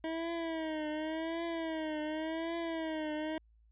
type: tone with vibrato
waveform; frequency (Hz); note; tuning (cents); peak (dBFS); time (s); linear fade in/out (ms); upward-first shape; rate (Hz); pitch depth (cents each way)
25% pulse; 320; D#4; +49; -31; 0.04-3.38; 2; triangle; 0.89; 96
effects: added 55 Hz sine -62 dBFS peak until 3.71 s + resampled to 8000 Hz